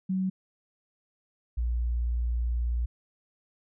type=tone pair in turn; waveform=sine; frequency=188.1 / 59.25 Hz; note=F#3 / A#1; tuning=+29 / +29 cents; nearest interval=octave + minor sixth; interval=2000 cents; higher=first; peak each=-25 dBFS; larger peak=neither; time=0.09-0.3 / 1.57-2.86 s; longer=second; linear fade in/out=10 ms; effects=none